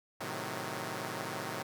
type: chord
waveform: 5% pulse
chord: A diminished seventh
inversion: none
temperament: equal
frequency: 110 / 130.81 / 155.56 / 185 Hz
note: A2 / C3 / Eb3 / Gb3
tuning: 0 / 0 / 0 / 0 cents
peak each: -31 dBFS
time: 0.2-1.63 s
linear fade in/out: 10 ms
effects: none